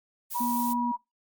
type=noise; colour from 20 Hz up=violet; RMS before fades=-35 dBFS; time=0.3-0.74 s; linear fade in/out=20 ms
type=tone with vibrato; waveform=sine; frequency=965 Hz; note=B5; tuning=40 cents flat; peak=-27 dBFS; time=0.34-0.97 s; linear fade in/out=20 ms; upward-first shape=triangle; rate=2.9 Hz; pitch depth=8 cents each way
type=tone; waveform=sine; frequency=240 Hz; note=B3; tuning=49 cents flat; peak=-28 dBFS; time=0.4-0.92 s; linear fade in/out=10 ms
effects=noise-tail reverb RT60 0.2 s tail -22 dB re dry + Opus 48 kbps